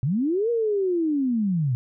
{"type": "linear two-way sweep", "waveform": "sine", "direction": "up then down", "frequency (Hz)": [116.54, 478.5, 116.54], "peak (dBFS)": -20, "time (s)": [0.03, 1.75], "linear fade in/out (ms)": 0, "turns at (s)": 0.5, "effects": []}